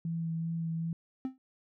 sine tone with vibrato, 164.81 Hz, E3, in tune, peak -31 dBFS, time 0.05-0.93 s, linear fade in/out 2 ms, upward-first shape sine, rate 2.6 Hz, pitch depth 14 cents each way
triangle tone with exponential decay, 261.3 Hz, C4, 2 cents flat, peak -26 dBFS, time 1.25-1.38 s, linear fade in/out 1 ms, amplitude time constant 27 ms
effects none

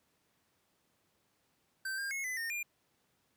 square tone with pitch steps, 1554 / 1605 / 2175 / 2013 / 1834 / 2400 Hz, G6 / G6 / C#7 / B6 / A#6 / D7, -16 / +40 / -33 / +33 / -29 / +37 cents, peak -36 dBFS, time 1.85-2.63 s, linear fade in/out 5 ms, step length 130 ms, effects pink hiss -75 dBFS RMS until 3.36 s + high-pass 100 Hz 12 dB/octave

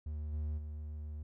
triangle tone with level steps, 75.6 Hz, D#2, 49 cents flat, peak -35 / -32 / -38 dBFS, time 0.06-1.23 s, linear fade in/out 5 ms, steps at 0.32 / 0.57 s, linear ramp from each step 20 ms, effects none

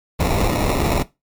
pink noise with sample-and-hold, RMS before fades -18 dBFS, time 0.19-1.03 s, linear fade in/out 10 ms, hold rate 1575 Hz, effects noise-tail reverb RT60 0.2 s tail -17 dB re dry + MP3 96 kbps

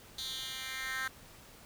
10% pulse tone with high-pass filter sweep, 262.4 Hz, C4, 5 cents sharp, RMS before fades -39 dBFS, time 0.18-1.08 s, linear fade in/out 5 ms, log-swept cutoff 3900 to 1600 Hz, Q 3.5, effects pink hiss -55 dBFS RMS until 1.65 s

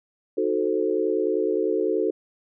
sine chord, D# diminished seventh, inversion none, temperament equal, 311.1 / 370 / 440 / 523.3 Hz, D#4 / F#4 / A4 / C5, 0 / 0 / 0 / 0 cents, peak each -28 / -25 / -24 / -30 dBFS, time 0.37-2.11 s, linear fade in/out 10 ms, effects none

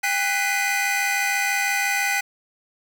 45% pulse tone cluster, 799 / 1493 / 1970 / 2056 / 2471 Hz, G5 / F#6 / B6 / C7 / D#7, +33 / +15 / -5 / -31 / -13 cents, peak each -27 dBFS, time 0.03-2.21 s, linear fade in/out 10 ms, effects none

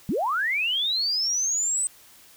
sine linear sweep, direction up, 155.56 to 8200 Hz, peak -22 dBFS, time 0.09-1.87 s, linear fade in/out 0 ms, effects white hiss -52 dBFS RMS until 2.36 s

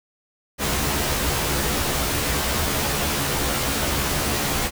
pink noise with comb filter, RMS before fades -23 dBFS, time 0.58-4.71 s, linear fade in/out 50 ms, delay 14 ms, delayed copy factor +0.95, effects none

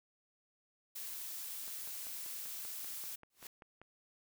blue noise, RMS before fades -44 dBFS, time 0.95-3.16 s, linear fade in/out 10 ms
click train, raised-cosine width 0.5 ms, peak -39 dBFS, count 12, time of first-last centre 1.68-3.816 s, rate 5.15 Hz
white noise with exponential growth, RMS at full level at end -46 dBFS, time 3.3-3.47 s, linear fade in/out 2 ms, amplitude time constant 36 ms
effects none

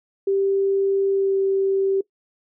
sine tone with pitch glide, 392 to 388.6 Hz, G4 to G4, 0 to -15 cents, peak -17 dBFS, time 0.27-2.01 s, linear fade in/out 5 ms, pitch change -15 cents, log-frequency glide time 1.11-1.37 s, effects noise-tail reverb RT60 0.1 s tail -20 dB re dry

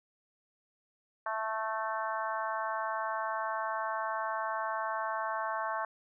harmonic tone with a mistuned harmonic, 220 Hz, A3, in tune, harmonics 3 / 4 / 5 / 6 / 7 / 8, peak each -38 / -37 / -36 / -43 / -40 / -46 dBFS, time 1.26-5.85 s, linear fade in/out 2 ms, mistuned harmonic 8, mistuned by +17 cents, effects none

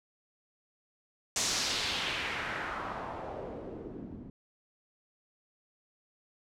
white noise with low-pass filter sweep, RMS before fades -36 dBFS, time 1.36-4.3 s, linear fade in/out 2 ms, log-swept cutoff 7100 to 210 Hz, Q 1.8, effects none

